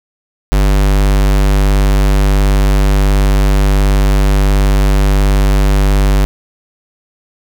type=tone; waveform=square; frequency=49.29 Hz; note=G1; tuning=10 cents sharp; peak=-8 dBFS; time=0.52-6.25 s; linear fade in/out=0 ms; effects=none

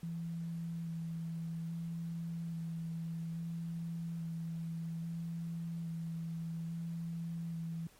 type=tone with vibrato; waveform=sine; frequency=166 Hz; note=E3; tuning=12 cents sharp; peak=-37 dBFS; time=0.03-7.87 s; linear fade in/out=2 ms; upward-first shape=square; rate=0.6 Hz; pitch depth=11 cents each way; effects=pink hiss -63 dBFS RMS until 7.99 s + MP3 64 kbps

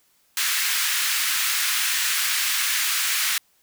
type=high-pass noise; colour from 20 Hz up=pink; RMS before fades=-23 dBFS; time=0.37-3.38 s; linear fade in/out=2 ms; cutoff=1500 Hz; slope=24 dB/octave; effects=white hiss -63 dBFS RMS until 3.62 s

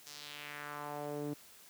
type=tone with band-pass filter sweep; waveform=sawtooth; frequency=146.83 Hz; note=D3; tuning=in tune; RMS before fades=-43 dBFS; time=0.06-1.34 s; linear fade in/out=10 ms; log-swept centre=6100 to 310 Hz; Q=2; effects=white hiss -58 dBFS RMS until 1.69 s + high-pass 60 Hz 12 dB/octave

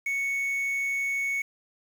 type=tone with quantisation; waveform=triangle; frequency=2217 Hz; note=C#7; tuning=in tune; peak=-24 dBFS; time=0.06-1.42 s; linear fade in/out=5 ms; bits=8; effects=none

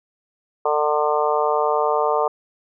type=harmonic tone; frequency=150 Hz; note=D3; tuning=37 cents sharp; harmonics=3 / 4 / 5 / 6 / 7 / 8; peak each=-22 / -23 / -24 / -25 / -25 / -26 dBFS; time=0.65-2.28 s; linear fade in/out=5 ms; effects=none

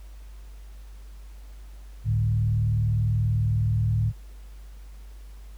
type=tone with frequency modulation; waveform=sine; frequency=108.9 Hz; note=A2; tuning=17 cents flat; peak=-20 dBFS; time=2.04-4.13 s; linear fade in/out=50 ms; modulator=39.6 Hz; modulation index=0.75; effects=added 50 Hz sine -40 dBFS peak until 5.57 s + pink hiss -58 dBFS RMS until 5.57 s

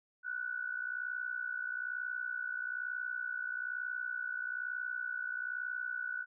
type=tone with amplitude modulation; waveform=sine; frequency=1480 Hz; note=F#6; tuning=in tune; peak=-32 dBFS; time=0.23-6.26 s; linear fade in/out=50 ms; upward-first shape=sine; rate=61.1 Hz; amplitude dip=80%; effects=none

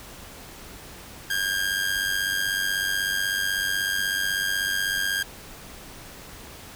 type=tone with amplitude modulation; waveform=sawtooth; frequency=1612 Hz; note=G6; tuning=48 cents sharp; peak=-17 dBFS; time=1.3-5.23 s; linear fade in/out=5 ms; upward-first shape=sine; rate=96.2 Hz; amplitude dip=65%; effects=pink hiss -43 dBFS RMS until 6.75 s

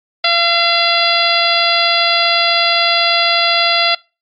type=harmonic tone; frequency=683 Hz; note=F5; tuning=39 cents flat; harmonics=1 / 2 / 3 / 4 / 5 / 6 / 7; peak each=-18 / -18 / -18 / -18 / -18 / -18 / -18 dBFS; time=0.24-3.95 s; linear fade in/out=5 ms; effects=noise-tail reverb RT60 0.3 s tail -25 dB re dry + MP3 32 kbps

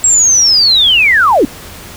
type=linear sweep; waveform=sine; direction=down; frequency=7700 to 233.1 Hz; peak=-5 dBFS; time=0.04-1.45 s; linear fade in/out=2 ms; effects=added 86 Hz sine -37 dBFS peak until 1.96 s + pink hiss -31 dBFS RMS until 1.96 s

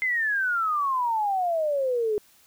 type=exponential sweep; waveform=sine; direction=down; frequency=2093 to 411 Hz; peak=-22 dBFS; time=0.02-2.18 s; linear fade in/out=0 ms; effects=white hiss -58 dBFS RMS until 2.46 s

